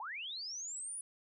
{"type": "linear sweep", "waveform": "sine", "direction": "up", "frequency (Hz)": [784, 10000], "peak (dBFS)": -40, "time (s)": [0, 1.01], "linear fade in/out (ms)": 2, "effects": []}